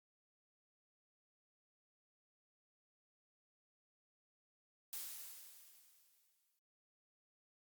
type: noise with exponential decay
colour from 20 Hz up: blue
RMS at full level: -44 dBFS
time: 4.93-6.59 s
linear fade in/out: 0 ms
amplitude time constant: 360 ms
effects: Opus 48 kbps